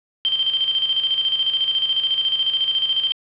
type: tone with tremolo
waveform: sine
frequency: 3136 Hz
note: G7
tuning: in tune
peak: -15 dBFS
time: 0.25-3.12 s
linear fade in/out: 0 ms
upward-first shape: square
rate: 14 Hz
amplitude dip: 55%
effects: resampled to 8000 Hz + 7-bit